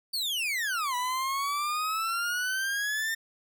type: exponential two-way sweep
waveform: 40% pulse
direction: down then up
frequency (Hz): 4633 to 977 to 1818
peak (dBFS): -27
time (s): 0.13-3.15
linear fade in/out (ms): 10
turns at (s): 0.95
effects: none